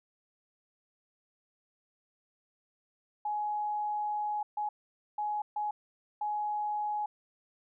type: tone bursts at uneven times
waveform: sine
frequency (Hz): 839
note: G#5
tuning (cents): +17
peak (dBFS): -30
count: 5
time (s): 3.25-4.43 / 4.57-4.69 / 5.18-5.42 / 5.56-5.71 / 6.21-7.06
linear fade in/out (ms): 5
effects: none